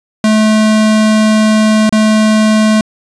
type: tone with dropouts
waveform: square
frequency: 216.2 Hz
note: A3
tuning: 30 cents flat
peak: -7 dBFS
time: 0.24-2.81 s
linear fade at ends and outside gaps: 2 ms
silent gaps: 1.894-1.925 s
effects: resampled to 22050 Hz + 7-bit